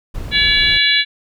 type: noise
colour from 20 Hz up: brown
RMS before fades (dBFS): -26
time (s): 0.14-0.78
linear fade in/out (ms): 10
type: harmonic tone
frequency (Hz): 569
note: C#5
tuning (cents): +45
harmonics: 3 / 4 / 5 / 6 / 7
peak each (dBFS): -18 / -17 / -21 / -17 / -16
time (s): 0.31-1.05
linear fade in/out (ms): 50
effects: none